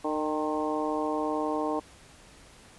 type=harmonic tone with a mistuned harmonic; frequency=152.6 Hz; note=D#3; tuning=33 cents flat; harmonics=2 / 3 / 4 / 5 / 6 / 7; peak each=-31 / -33 / -34 / -35 / -36 / -36 dBFS; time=0.04-1.8 s; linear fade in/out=10 ms; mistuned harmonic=5; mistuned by=+41 cents; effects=pink hiss -53 dBFS RMS until 2.78 s + resampled to 24000 Hz